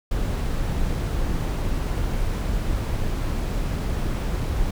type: noise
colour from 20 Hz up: brown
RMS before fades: -24 dBFS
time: 0.11-4.71 s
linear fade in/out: 5 ms
effects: none